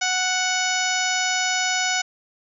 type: harmonic tone with a mistuned harmonic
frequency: 740 Hz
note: F#5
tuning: in tune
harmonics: 1 / 2 / 3 / 4 / 5 / 6 / 7 / 8 / 9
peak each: -27 / -26 / -27 / -30 / -32 / -35 / -30 / -29 / -31 dBFS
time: 0.01-2.02 s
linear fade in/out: 10 ms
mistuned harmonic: 9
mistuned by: +46 cents
effects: none